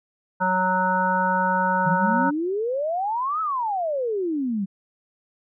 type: harmonic tone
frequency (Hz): 185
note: F#3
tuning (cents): 0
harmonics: 1 / 3 / 5 / 7 / 8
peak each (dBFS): -27 / -28 / -21 / -30 / -26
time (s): 0.4-2.31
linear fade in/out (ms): 20
type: exponential two-way sweep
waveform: sine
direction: up then down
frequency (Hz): 153.4 to 1318.5 to 186.7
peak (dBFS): -22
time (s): 1.85-4.66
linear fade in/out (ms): 20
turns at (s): 3.41
effects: none

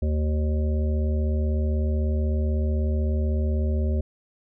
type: harmonic tone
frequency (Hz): 76.1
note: D#2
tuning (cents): -38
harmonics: 1 / 3 / 5 / 7 / 8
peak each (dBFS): -21 / -31 / -35 / -38 / -39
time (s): 0.02-4.01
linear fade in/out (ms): 5
effects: none

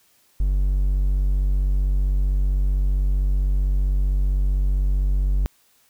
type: tone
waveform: triangle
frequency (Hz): 47.78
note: G1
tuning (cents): -44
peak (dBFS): -15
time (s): 0.4-5.46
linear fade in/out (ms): 0
effects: white hiss -60 dBFS RMS until 5.89 s

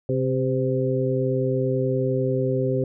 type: harmonic tone with a mistuned harmonic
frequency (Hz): 131.5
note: C3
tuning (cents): +9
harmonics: 1 / 2 / 3 / 4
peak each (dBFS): -24 / -28 / -25 / -26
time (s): 0.09-2.84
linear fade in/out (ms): 2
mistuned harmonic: 4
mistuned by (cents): -37
effects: none

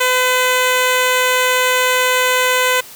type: tone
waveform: 10% pulse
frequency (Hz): 506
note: B4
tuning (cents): +42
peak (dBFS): -4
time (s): 0-2.81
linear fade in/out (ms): 10
effects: white hiss -37 dBFS RMS until 2.95 s

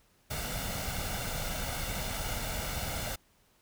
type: noise with comb filter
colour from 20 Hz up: pink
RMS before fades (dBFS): -35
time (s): 0.3-3.16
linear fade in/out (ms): 10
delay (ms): 1.4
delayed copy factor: +0.6
effects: pink hiss -67 dBFS RMS until 3.61 s

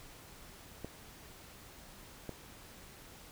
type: clicks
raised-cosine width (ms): 2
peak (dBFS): -27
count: 2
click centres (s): 0.846 / 2.293
effects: pink hiss -54 dBFS RMS until 3.31 s

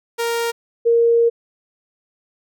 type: tone pair in turn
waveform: sawtooth / sine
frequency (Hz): 466.2 / 466.2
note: A#4 / A#4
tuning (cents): 0 / 0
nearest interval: unison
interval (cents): 0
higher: neither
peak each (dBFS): -15 / -11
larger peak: second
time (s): 0.18-0.52 / 0.85-1.3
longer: second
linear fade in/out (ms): 20
effects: none

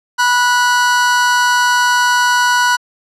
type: tone pair together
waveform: 45% pulse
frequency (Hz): 980 / 1470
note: B5 / F#6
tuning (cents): -14 / -12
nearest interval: perfect fifth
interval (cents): 702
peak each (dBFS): -13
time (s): 0.18-2.77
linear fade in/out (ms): 20
effects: low-pass 8000 Hz 12 dB/octave

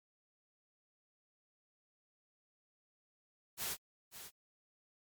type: noise with echo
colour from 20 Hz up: white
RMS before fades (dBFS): -39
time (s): 3.57-3.77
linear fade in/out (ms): 50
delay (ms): 540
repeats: 1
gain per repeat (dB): -11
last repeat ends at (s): 4.31
effects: MP3 96 kbps

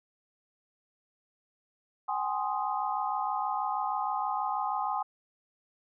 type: chord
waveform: sine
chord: Ab major seventh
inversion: third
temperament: equal with one note detuned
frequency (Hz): 764.3 / 830.6 / 1046.5 / 1244.5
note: G5 / Ab5 / C6 / Eb6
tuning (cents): -44 / 0 / 0 / 0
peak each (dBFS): -35 / -32 / -34 / -36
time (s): 2.08-5.03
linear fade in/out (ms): 10
effects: none

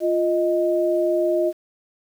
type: tone pair together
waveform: sine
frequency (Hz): 349.2 / 622.6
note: F4 / D#5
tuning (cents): 0 / +1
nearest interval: minor seventh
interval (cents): 1001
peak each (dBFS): -20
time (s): 0-1.53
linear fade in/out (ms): 50
effects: 8-bit

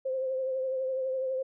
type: tone with vibrato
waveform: sine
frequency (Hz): 523.3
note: C5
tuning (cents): 0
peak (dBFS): -28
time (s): 0.05-1.43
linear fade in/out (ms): 10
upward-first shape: triangle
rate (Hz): 12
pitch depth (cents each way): 38
effects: none

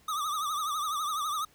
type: tone with vibrato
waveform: square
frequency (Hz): 1214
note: D#6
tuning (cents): -43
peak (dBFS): -30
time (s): 0.08-1.45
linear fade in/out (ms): 5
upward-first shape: triangle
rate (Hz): 12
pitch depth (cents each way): 120
effects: pink hiss -62 dBFS RMS until 1.54 s

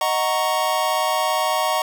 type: chord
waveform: square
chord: D# minor seventh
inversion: none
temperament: equal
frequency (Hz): 622.3 / 740 / 932.3 / 1108.7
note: D#5 / F#5 / A#5 / C#6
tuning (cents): 0 / 0 / 0 / 0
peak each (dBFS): -25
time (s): 0.01-1.82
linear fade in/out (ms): 2
effects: none

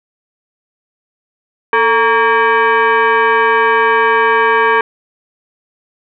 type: tone with frequency modulation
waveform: sine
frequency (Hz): 243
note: B3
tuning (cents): -28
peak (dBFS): -8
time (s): 1.73-4.81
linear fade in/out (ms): 2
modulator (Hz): 689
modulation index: 2.5
effects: none

